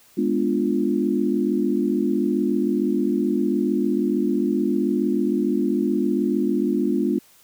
sine chord, G# diminished seventh, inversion none, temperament equal, 207.7 / 246.9 / 293.7 / 349.2 Hz, G#3 / B3 / D4 / F4, 0 / 0 / 0 / 0 cents, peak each -24 dBFS, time 0.17-7.19 s, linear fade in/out 10 ms, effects white hiss -54 dBFS RMS until 7.43 s

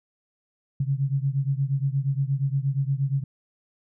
sine beating tone pair, 134.4 / 142.9 Hz, C3 / D3, +47 / -47 cents, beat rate 8.5 Hz, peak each -24 / -26 dBFS, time 0.8-3.24 s, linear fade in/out 5 ms, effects none

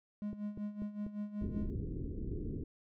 triangle tone with tremolo, 207.7 Hz, G#3, in tune, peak -33 dBFS, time 0.22-1.7 s, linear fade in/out 0 ms, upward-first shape sine, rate 5.3 Hz, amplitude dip 75%
click train, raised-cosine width 3 ms, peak -32 dBFS, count 4, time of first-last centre 0.33-1.065 s, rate 4.08 Hz
pink low-pass noise, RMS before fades -39 dBFS, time 1.41-2.64 s, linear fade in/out 5 ms, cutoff 410 Hz, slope 48 dB/octave
effects none

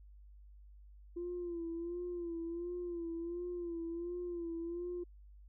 sine tone with vibrato, 343.4 Hz, F4, 29 cents flat, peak -37 dBFS, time 1.16-5.04 s, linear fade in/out 10 ms, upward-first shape sine, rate 1.4 Hz, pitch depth 56 cents each way, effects tanh soft clip ceiling -33 dBFS + added 50 Hz sine -54 dBFS peak until 5.48 s

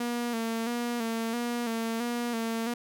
sawtooth tone with vibrato, 233.1 Hz, A#3, in tune, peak -25 dBFS, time 0-2.74 s, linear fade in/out 5 ms, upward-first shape square, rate 1.5 Hz, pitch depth 45 cents each way, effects none

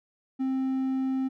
triangle tone, 263.6 Hz, C4, 13 cents sharp, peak -23 dBFS, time 0.39-1.29 s, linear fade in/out 20 ms, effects none

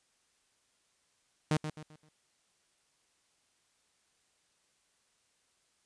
sawtooth tone with echo, 153.8 Hz, D#3, 20 cents flat, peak -22 dBFS, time 1.51-1.57 s, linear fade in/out 2 ms, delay 130 ms, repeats 4, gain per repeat -9 dB, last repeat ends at 2.09 s, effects white hiss -73 dBFS RMS until 5.85 s + resampled to 22050 Hz

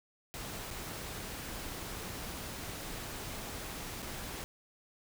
pink noise with dropouts, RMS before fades -42 dBFS, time 0.34-4.44 s, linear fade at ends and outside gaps 0 ms, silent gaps 0.704-0.71 / 4.021-4.026 s, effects none

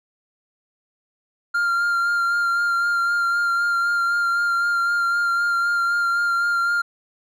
triangle tone with vibrato, 1394 Hz, F6, 4 cents flat, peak -16 dBFS, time 1.54-6.82 s, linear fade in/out 10 ms, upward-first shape sine, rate 3.9 Hz, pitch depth 18 cents each way, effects none

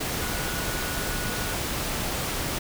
sine tone in noise, 1463 Hz, F#6, 20 cents flat, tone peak -37 dBFS, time 0.21-1.54 s, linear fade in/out 10 ms, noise pink, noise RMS -29 dBFS, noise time 0-2.59 s, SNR -11 dB, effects none

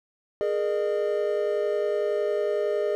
triangle chord, Ab suspended second, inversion none, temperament equal with one note detuned, 415.3 / 466.2 / 606.6 Hz, Ab4 / Bb4 / Eb5, 0 / 0 / -44 cents, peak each -24 / -29 / -25 dBFS, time 0.41-2.95 s, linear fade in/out 0 ms, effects none

